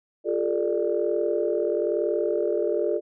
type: tone cluster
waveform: sine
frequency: 350.7 / 410.2 / 451.3 / 593 Hz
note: F4 / G#4 / A4 / D5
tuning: +7 / -21 / +44 / +17 cents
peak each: -27 dBFS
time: 0.24-3.01 s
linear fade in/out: 50 ms
effects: tanh soft clip ceiling -11 dBFS